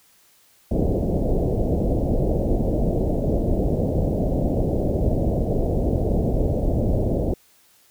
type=low-pass noise; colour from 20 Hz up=pink; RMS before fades=-21 dBFS; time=0.71-7.34 s; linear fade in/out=5 ms; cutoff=660 Hz; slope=48 dB/octave; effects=white hiss -57 dBFS RMS until 7.9 s